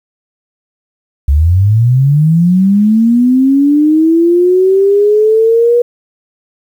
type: linear sweep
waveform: sine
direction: up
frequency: 66.5 to 484 Hz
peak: -5 dBFS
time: 1.28-5.82 s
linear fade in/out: 5 ms
effects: 7-bit